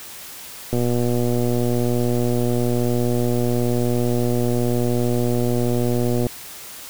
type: click train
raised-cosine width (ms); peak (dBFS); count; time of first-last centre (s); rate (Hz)
2; -9; 671; 0.73-6.267; 121
effects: white hiss -37 dBFS RMS until 6.89 s